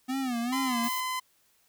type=tone with vibrato; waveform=square; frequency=250.8 Hz; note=B3; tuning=27 cents sharp; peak=-29 dBFS; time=0.08-0.89 s; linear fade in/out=20 ms; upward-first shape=sine; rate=2.4 Hz; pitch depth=130 cents each way
type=tone; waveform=sawtooth; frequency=1021 Hz; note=C6; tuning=43 cents flat; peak=-26 dBFS; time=0.52-1.2 s; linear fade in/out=10 ms
type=noise; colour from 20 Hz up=violet; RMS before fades=-37 dBFS; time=0.83-1.01 s; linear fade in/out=10 ms
effects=white hiss -67 dBFS RMS until 1.68 s